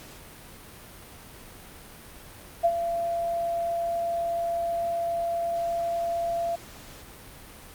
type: tone with ADSR envelope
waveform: sine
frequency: 681 Hz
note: F5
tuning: 44 cents flat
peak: -16 dBFS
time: 2.63-6.56 s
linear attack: 21 ms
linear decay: 56 ms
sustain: -9 dB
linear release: 11 ms
effects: pink hiss -46 dBFS RMS until 7.74 s + Opus 48 kbps